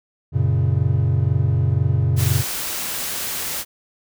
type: chord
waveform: triangle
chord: F# major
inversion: none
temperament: equal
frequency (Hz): 92.5 / 116.54 / 138.59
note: F#2 / A#2 / C#3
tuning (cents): 0 / 0 / 0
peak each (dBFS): -18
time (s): 0.32-2.44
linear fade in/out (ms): 50
type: noise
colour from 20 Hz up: white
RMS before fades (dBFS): -26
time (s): 2.16-3.65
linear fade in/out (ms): 50
effects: none